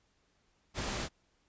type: noise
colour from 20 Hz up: pink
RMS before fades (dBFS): -36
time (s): 0.74-1.09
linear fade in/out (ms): 50
effects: pink hiss -73 dBFS RMS until 1.48 s + resampled to 16000 Hz